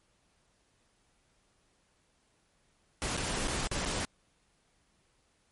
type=noise with dropouts; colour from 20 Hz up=pink; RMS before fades=-33 dBFS; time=3.02-4.05 s; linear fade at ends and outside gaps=0 ms; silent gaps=3.168-3.175 / 3.475-3.481 / 3.672-3.714 / 3.852-3.858 s; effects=pink hiss -71 dBFS RMS until 5.51 s + MP3 48 kbps